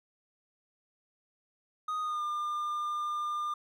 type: tone with pitch glide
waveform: triangle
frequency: 1244.5 to 1202.1 Hz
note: D#6 to D6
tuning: 0 to +40 cents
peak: -29 dBFS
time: 1.88-3.54 s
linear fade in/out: 5 ms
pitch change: -60 cents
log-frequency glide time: 2.01-2.23 s
effects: none